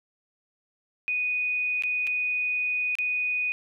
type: tone with dropouts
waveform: sine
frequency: 2482 Hz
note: D#7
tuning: 5 cents flat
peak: -24 dBFS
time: 1.08-3.52 s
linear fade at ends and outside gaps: 0 ms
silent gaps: 1.823-1.836 / 2.069-2.073 / 2.953-2.986 s
effects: none